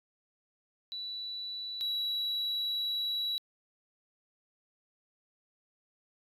sine tone pair in turn, 3951 / 3910 Hz, B7 / B7, 0 / -18 cents, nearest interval unison, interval 18 cents, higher first, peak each -36 / -28 dBFS, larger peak second, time 0.92-1.81 / 1.81-3.38 s, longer second, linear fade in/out 0 ms, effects tanh soft clip ceiling -29 dBFS

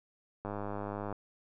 click train, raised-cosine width 1 ms, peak -24 dBFS, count 70, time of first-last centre 0.45-1.126 s, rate 102 Hz, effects none

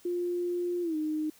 sine tone with pitch glide, 352 to 308.2 Hz, F4 to D#4, +14 to -16 cents, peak -28 dBFS, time 0.05-1.3 s, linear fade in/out 5 ms, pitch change -230 cents, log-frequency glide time 0.82-0.96 s, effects white hiss -59 dBFS RMS until 1.39 s

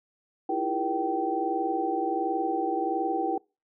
sine tone cluster, 322.1 / 343.5 / 405.2 / 477.1 / 775 Hz, E4 / F4 / G#4 / A#4 / G5, -40 / -29 / -43 / +40 / -20 cents, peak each -32 / -32 / -35 / -35 / -28 dBFS, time 0.49-3.38 s, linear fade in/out 5 ms, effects noise-tail reverb RT60 0.3 s tail -26 dB re dry

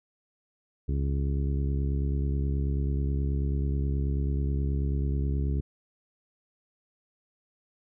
harmonic tone, 69.3 Hz, C#2, in tune, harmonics 1 / 2 / 3 / 4 / 5 / 6, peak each -26 / -31 / -39 / -39 / -42 / -43 dBFS, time 0.88-5.61 s, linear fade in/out 10 ms, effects none

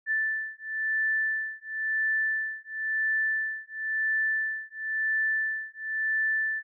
sine beating tone pair, 1760 / 1760.97 Hz, A6 / A6, 0 / +1 cents, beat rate 0.97 Hz, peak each -29 dBFS, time 0.06-6.63 s, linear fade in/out 50 ms, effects none

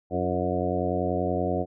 harmonic tone with a mistuned harmonic, 90.4 Hz, F#2, 40 cents flat, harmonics 1 / 2 / 3 / 4 / 5 / 6 / 7 / 8, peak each -32 / -32 / -32 / -32 / -32 / -32 / -32 / -32 dBFS, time 0.1-1.66 s, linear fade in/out 50 ms, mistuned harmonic 4, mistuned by -48 cents, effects none

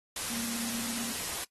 sine tone in noise, 232.5 Hz, A#3, 4 cents flat, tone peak -37 dBFS, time 0.3-1.12 s, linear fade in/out 2 ms, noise white, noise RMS -35 dBFS, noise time 0.16-1.44 s, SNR -5 dB, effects noise-tail reverb RT60 0.1 s tail -20 dB re dry + AAC 32 kbps

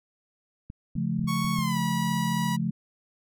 clicks, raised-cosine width 5 ms, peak -26 dBFS, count 6, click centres 0.701 / 0.955 / 1.194 / 1.242 / 1.449 / 1.589 s
sine chord, Db augmented, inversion none, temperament just, 138.59 / 173.24 / 216.5 Hz, Db3 / F3 / A3, 0 / -14 / -28 cents, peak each -31 / -28 / -29 dBFS, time 0.96-2.71 s, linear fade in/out 5 ms
sawtooth tone with pitch glide, 1108.7 to 970.8 Hz, C#6 to B5, 0 to -30 cents, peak -26 dBFS, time 1.27-2.57 s, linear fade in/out 20 ms, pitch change -230 cents, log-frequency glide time 1.54-1.78 s
effects none

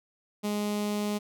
sawtooth tone with notch filter, 207.7 Hz, G#3, in tune, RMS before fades -30 dBFS, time 0.43-1.19 s, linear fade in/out 20 ms, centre 1600 Hz, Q 1.7, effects none

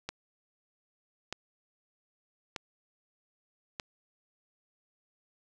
click train, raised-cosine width 0.2 ms, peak -18 dBFS, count 4, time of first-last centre 0.09-3.798 s, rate 0.809 Hz, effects none

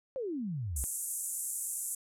sine exponential sweep, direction down, 554.4 to 58.27 Hz, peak -33 dBFS, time 0.16-0.84 s, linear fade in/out 0 ms
pink band-pass noise, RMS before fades -37 dBFS, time 0.76-1.95 s, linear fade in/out 5 ms, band 7400 to 12000 Hz, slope 48 dB/octave
effects none

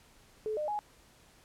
sine tone with pitch steps, 431.6 / 605 / 835 Hz, A4 / D#5 / G#5, -33 / -49 / +9 cents, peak -31 dBFS, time 0.46-0.79 s, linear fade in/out 0 ms, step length 110 ms, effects pink hiss -61 dBFS RMS until 1.44 s + low-pass 12000 Hz 12 dB/octave

